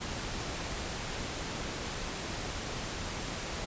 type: noise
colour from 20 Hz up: pink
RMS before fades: -37 dBFS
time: 0-3.66 s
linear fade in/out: 20 ms
effects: resampled to 16000 Hz

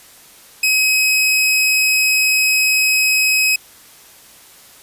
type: tone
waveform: sawtooth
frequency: 2543 Hz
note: D#7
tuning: 37 cents sharp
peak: -9 dBFS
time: 0.63-3.56 s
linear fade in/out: 5 ms
effects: white hiss -44 dBFS RMS until 4.82 s + resampled to 32000 Hz

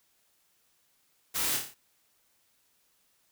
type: noise with echo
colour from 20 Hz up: white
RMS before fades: -31 dBFS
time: 1.34-1.58 s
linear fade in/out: 20 ms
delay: 28 ms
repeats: 6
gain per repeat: -4 dB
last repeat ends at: 1.748 s
effects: white hiss -70 dBFS RMS until 3.31 s

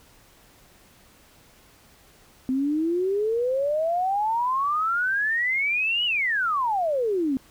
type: exponential two-way sweep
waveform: sine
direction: up then down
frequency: 254.6 to 2980 to 254.6 Hz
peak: -21 dBFS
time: 2.49-7.37 s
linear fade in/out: 0 ms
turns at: 6.05 s
effects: pink hiss -55 dBFS RMS until 7.5 s

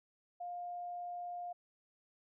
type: tone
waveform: sine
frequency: 706 Hz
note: F5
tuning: 19 cents sharp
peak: -40 dBFS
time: 0.4-1.53 s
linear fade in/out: 10 ms
effects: none

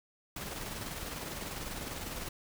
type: noise with tremolo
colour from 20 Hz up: pink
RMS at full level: -39 dBFS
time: 0.36-2.29 s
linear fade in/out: 5 ms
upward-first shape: square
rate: 20 Hz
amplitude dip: 35%
effects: none

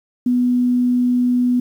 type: tone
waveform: sine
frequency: 246.9 Hz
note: B3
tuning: in tune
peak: -13 dBFS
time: 0.26-1.6 s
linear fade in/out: 5 ms
effects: 8-bit

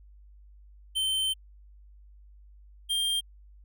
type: tone pair in turn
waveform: square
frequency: 3097 / 3193 Hz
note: G7 / G7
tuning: -22 / +31 cents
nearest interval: minor second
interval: 53 cents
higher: second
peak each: -26 dBFS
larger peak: neither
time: 0.95-1.34 / 2.89-3.21 s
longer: first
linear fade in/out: 20 ms
effects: added 50 Hz sine -50 dBFS peak until 3.64 s

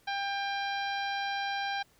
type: harmonic tone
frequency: 796 Hz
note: G5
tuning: 26 cents sharp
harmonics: 1 / 2 / 3 / 4 / 5 / 6 / 7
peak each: -33 / -36 / -41 / -43 / -42 / -49 / -50 dBFS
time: 0.07-1.83 s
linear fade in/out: 10 ms
effects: pink hiss -65 dBFS RMS until 1.99 s

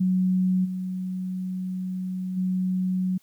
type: tone with level steps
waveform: sine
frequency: 185 Hz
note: F#3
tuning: in tune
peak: -19 / -27 / -22 dBFS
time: 0-3.18 s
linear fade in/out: 10 ms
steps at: 0.64 / 2.36 s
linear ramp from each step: 20 ms
effects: white hiss -63 dBFS RMS until 3.22 s

